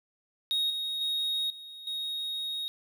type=tone with level steps; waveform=triangle; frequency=3751 Hz; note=A#7; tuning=10 cents sharp; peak=-24 / -29 / -26 / -41 / -30 dBFS; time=0.51-2.68 s; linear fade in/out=0 ms; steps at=0.7 / 1.01 / 1.5 / 1.87 s; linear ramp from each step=2 ms; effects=none